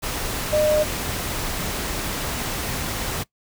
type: tone in noise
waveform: sine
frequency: 608 Hz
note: D#5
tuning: 40 cents flat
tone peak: -16 dBFS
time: 0.52-0.84 s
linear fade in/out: 20 ms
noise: pink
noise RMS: -27 dBFS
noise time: 0.02-3.24 s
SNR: +8 dB
effects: noise-tail reverb RT60 0.1 s tail -20 dB re dry